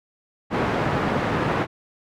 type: band-pass noise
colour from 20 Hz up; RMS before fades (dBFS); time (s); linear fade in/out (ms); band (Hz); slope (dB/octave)
pink; -23; 0.5-1.67; 50; 120 to 1600; 12
effects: none